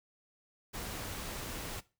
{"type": "noise", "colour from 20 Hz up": "pink", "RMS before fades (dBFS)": -41, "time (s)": [0.73, 1.81], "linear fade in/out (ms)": 20, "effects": ["noise-tail reverb RT60 0.3 s tail -19 dB re dry"]}